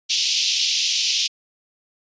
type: band-pass noise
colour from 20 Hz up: white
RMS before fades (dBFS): -21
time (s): 0.09-1.28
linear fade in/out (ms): 20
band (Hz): 2600 to 6000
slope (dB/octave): 48
effects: resampled to 16000 Hz